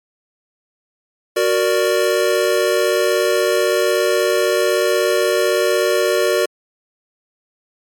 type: chord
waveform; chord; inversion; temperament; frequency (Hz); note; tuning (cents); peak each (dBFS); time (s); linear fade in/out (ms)
square; Gb augmented; none; equal; 370 / 466.2 / 587.3; Gb4 / Bb4 / D5; 0 / 0 / 0; -19; 1.36-6.46; 10
effects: MP3 64 kbps